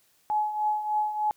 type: tone with tremolo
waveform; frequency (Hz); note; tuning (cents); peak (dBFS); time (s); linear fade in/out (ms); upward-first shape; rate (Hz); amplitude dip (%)
sine; 848; G#5; +36; -21; 0.3-1.31; 0; triangle; 3.3; 70
effects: white hiss -65 dBFS RMS until 1.36 s